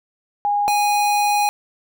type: tone pair in turn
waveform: sine / square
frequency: 820 / 825.7 Hz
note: G#5 / G#5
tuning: -22 / -10 cents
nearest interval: unison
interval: 12 cents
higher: second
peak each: -16 dBFS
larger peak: neither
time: 0.45-0.68 / 0.68-1.49 s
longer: second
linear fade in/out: 0 ms
effects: none